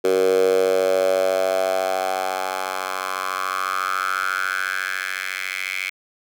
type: tone with high-pass filter sweep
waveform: 10% pulse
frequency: 94 Hz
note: F#2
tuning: 28 cents sharp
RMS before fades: -22 dBFS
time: 0.04-5.9 s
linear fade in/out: 10 ms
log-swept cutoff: 420 to 2200 Hz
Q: 5.8
effects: none